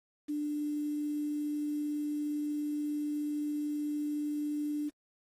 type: tone with quantisation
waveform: sine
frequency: 296.3 Hz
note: D4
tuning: 15 cents sharp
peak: -31 dBFS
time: 0.28-4.9 s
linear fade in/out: 20 ms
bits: 9
effects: AAC 32 kbps